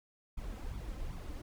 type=noise with flanger; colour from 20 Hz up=brown; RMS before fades=-41 dBFS; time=0.37-1.42 s; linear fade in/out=10 ms; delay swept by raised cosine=0.85 to 3.95 ms; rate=2.6 Hz; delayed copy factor=+0.65; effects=none